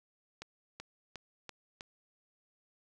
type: accelerating click train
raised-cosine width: 0.2 ms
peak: -26 dBFS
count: 5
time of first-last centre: 0.42-1.809 s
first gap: 380 ms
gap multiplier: 0.94
effects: none